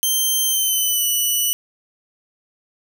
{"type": "tone with pitch glide", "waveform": "5% pulse", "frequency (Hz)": [3136, 2960], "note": ["G7", "F#7"], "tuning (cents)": [0, 0], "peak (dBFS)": -9, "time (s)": [0.03, 1.53], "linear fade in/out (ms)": 0, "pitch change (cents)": -100, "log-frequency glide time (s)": [0.46, 1.05], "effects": []}